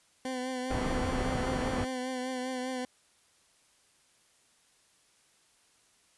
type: tone with vibrato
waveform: 20% pulse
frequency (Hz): 255.5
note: C4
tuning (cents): -41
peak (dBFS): -28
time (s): 0.25-2.85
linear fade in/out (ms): 2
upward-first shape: triangle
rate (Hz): 5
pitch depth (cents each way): 40
type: low-pass noise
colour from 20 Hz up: pink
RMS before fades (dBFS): -33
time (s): 0.7-1.85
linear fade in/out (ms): 10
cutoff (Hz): 1500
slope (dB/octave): 12
effects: white hiss -66 dBFS RMS until 6.17 s + resampled to 24000 Hz